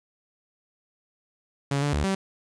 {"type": "tone with pitch steps", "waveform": "sawtooth", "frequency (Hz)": [140.2, 145, 73.4, 193.1], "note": ["C#3", "D3", "D2", "G3"], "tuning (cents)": [20, -22, 0, -26], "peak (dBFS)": -19, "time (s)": [1.71, 2.15], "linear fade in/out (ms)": 5, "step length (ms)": 110, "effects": ["resampled to 22050 Hz", "9-bit"]}